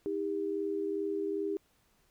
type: tone pair together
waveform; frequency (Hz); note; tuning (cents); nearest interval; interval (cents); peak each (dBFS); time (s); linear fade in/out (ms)
sine; 317.2 / 399.7; D#4 / G4; +33 / +34; major third; 401; -36 / -32; 0.06-1.57; 0
effects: pink hiss -70 dBFS RMS until 2.1 s